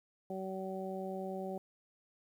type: harmonic tone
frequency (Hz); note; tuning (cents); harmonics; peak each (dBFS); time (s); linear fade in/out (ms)
189.8; F#3; +44; 1 / 2 / 3 / 4; -42 / -42 / -43 / -45; 0.3-1.58; 2
effects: 11-bit